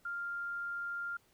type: tone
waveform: sine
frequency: 1396.9 Hz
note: F6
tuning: in tune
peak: -36 dBFS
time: 0.05-1.17 s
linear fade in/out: 5 ms
effects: pink hiss -69 dBFS RMS until 1.33 s